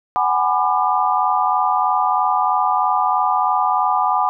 sine chord, G# half-diminished seventh, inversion third, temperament just, 747.5 / 830.6 / 996.7 / 1196.1 Hz, F#5 / G#5 / B5 / D6, +17 / 0 / +16 / +31 cents, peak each -20 dBFS, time 0.16-4.29 s, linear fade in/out 0 ms, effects none

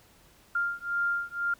sine beating tone pair, 1396.9 / 1398.9 Hz, F6 / F6, 0 / +2 cents, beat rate 2 Hz, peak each -30 dBFS, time 0.55-1.54 s, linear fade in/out 5 ms, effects pink hiss -59 dBFS RMS until 1.59 s

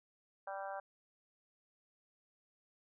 harmonic tone, 195.4 Hz, G3, 5 cents flat, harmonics 3 / 4 / 5 / 6 / 7 / 8, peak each -45 / -44 / -50 / -53 / -52 / -51 dBFS, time 0.47-0.8 s, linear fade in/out 5 ms, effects none

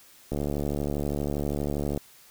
click train, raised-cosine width 2 ms, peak -16 dBFS, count 121, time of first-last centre 0.32-1.975 s, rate 72.5 Hz, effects white hiss -54 dBFS RMS until 2.3 s

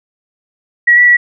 sine tone with pitch steps, 1917 / 1953 / 1937 Hz, A#6 / B6 / B6, +48 / -20 / -34 cents, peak -4 dBFS, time 0.87-1.17 s, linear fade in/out 10 ms, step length 100 ms, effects none

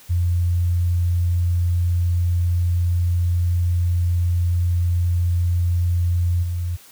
sine tone with level steps, 87.31 Hz, F2, in tune, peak -16 / -21 dBFS, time 0.09-6.77 s, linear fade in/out 20 ms, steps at 6.42 s, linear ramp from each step 20 ms, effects white hiss -47 dBFS RMS until 6.91 s

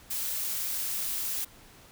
blue noise, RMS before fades -32 dBFS, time 0.1-1.45 s, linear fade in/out 10 ms, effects pink hiss -54 dBFS RMS until 1.91 s

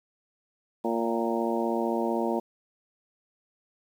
harmonic tone with a mistuned harmonic, 115.7 Hz, A#2, 13 cents flat, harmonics 2 / 3 / 4 / 5 / 6 / 7 / 8, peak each -30 / -30 / -33 / -33 / -35 / -37 / -34 dBFS, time 0.84-2.4 s, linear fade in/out 10 ms, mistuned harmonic 7, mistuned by -38 cents, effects 9-bit

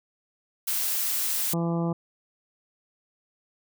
blue noise, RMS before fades -27 dBFS, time 0.67-1.54 s, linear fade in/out 10 ms
harmonic tone, 168.5 Hz, E3, 38 cents sharp, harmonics 1 / 2 / 3 / 4 / 5 / 6 / 7, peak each -25 / -31 / -35 / -37 / -39 / -41 / -42 dBFS, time 1.53-1.93 s, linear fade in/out 5 ms
effects none

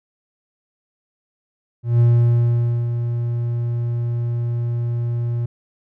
triangle tone with ADSR envelope, 118.7 Hz, A#2, 32 cents sharp, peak -8 dBFS, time 1.83-5.46 s, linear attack 170 ms, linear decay 870 ms, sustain -9 dB, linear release 6 ms, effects none

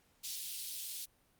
pink high-pass noise, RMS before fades -42 dBFS, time 0.23-1.06 s, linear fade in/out 20 ms, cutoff 3500 Hz, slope 24 dB/octave, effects pink hiss -71 dBFS RMS until 1.39 s + Opus 48 kbps

